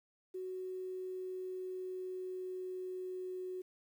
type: tone with pitch glide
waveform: sine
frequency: 371.6 to 368.6 Hz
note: F#4 to F#4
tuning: +7 to -7 cents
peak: -39 dBFS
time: 0.34-3.62 s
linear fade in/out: 10 ms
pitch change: -14 cents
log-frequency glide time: 0.75-3.42 s
effects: 11-bit